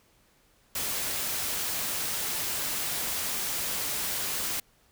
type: noise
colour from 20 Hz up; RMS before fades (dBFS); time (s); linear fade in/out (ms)
white; -31; 0.75-4.6; 5
effects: pink hiss -64 dBFS RMS until 4.91 s